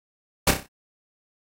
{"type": "noise with echo", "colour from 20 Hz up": "pink", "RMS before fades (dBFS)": -17, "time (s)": [0.47, 0.51], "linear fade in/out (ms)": 5, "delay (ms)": 31, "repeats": 5, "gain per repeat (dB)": -7, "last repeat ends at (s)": 0.665, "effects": ["AAC 48 kbps"]}